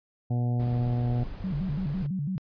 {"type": "harmonic tone", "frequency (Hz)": 121.4, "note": "B2", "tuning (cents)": -29, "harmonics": [1, 2, 3, 4, 5, 6, 7], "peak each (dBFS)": [-24, -33, -44, -44, -45, -42, -53], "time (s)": [0.3, 1.24], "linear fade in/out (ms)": 10}
{"type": "noise", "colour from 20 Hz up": "brown", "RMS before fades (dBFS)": -38, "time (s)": [0.59, 2.07], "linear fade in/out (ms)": 10}
{"type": "tone with vibrato", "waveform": "sine", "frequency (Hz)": 164.81, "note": "E3", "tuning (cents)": 0, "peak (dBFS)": -27, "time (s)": [1.44, 2.38], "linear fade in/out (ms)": 0, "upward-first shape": "square", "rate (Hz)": 6, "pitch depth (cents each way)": 230}
{"effects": ["resampled to 11025 Hz"]}